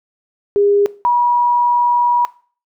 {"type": "tone pair in turn", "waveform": "sine", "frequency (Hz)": [405.8, 965.2], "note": ["G#4", "B5"], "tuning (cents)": [-40, -40], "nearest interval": "octave + minor third", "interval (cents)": 1500, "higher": "second", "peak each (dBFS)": -10, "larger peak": "neither", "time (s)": [[0.56, 0.86], [1.05, 2.25]], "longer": "second", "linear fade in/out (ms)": 0, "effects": ["noise-tail reverb RT60 0.4 s tail -19 dB re dry"]}